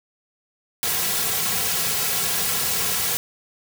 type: noise with comb filter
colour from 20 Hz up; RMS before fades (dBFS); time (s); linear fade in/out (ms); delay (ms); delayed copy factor
white; -23; 0.83-3.17; 0; 3.3; -0.95
effects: none